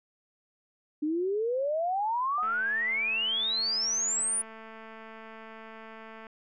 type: exponential sweep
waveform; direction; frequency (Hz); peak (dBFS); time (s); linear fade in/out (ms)
sine; up; 293.2 to 9880; -26; 1.02-4.42; 10
type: tone with exponential decay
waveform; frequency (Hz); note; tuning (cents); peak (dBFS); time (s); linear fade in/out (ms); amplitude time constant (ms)
sine; 735; F#5; -12; -35; 2.38-2.67; 1; 63
type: click train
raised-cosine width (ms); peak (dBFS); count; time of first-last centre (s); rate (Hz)
0.5; -32; 853; 2.43-6.268; 222
effects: none